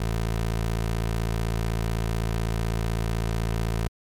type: tone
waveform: 20% pulse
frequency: 55.9 Hz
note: A1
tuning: 28 cents sharp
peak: -19 dBFS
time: 0-3.88 s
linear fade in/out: 5 ms
effects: MP3 96 kbps